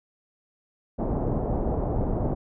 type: low-pass noise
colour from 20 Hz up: pink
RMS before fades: -26 dBFS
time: 0.98-2.35 s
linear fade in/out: 20 ms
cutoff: 760 Hz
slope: 24 dB/octave
effects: none